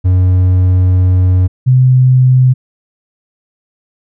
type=tone pair in turn; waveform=triangle / sine; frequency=91.7 / 128.3 Hz; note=F#2 / C3; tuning=-15 / -34 cents; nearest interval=tritone; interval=581 cents; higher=second; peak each=-4 dBFS; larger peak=neither; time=0.04-1.48 / 1.66-2.54 s; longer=first; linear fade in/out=20 ms; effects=none